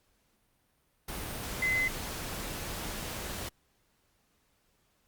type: tone in noise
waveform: sine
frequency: 2043 Hz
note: C7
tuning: 42 cents flat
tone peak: -26 dBFS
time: 1.62-1.88 s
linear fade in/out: 5 ms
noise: pink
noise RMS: -38 dBFS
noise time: 1.08-3.49 s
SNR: +9 dB
effects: pink hiss -72 dBFS RMS until 5.07 s + Opus 48 kbps